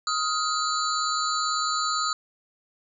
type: tone cluster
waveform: sine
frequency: 1253 / 1391 / 4055 / 4504 / 7040 Hz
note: D#6 / F6 / B7 / C#8 / A8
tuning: +12 / -7 / +45 / +27 / 0 cents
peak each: -26 / -33 / -32 / -31 / -33 dBFS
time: 0.07-2.13 s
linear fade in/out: 2 ms
effects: none